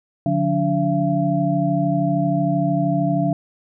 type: tone cluster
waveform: sine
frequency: 145.7 / 178.7 / 288.2 / 678 Hz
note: D3 / F3 / D4 / E5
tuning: -13 / +40 / -33 / +49 cents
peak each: -22 dBFS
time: 0.26-3.33 s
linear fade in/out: 2 ms
effects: none